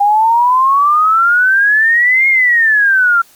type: exponential two-way sweep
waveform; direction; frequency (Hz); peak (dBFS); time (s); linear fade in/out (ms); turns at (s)
sine; up then down; 802 to 2158 to 1359; -7; 0-3.22; 10; 2.28
effects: white hiss -46 dBFS RMS until 3.35 s + Opus 48 kbps